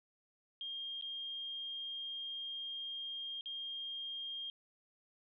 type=tone with dropouts; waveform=sine; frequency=3218 Hz; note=G7; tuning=45 cents sharp; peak=-40 dBFS; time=0.61-4.5 s; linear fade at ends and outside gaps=1 ms; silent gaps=1.012-1.023 / 3.41-3.458 s; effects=none